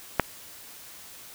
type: click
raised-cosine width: 0.5 ms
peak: -3 dBFS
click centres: 0.197 s
effects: white hiss -46 dBFS RMS until 1.34 s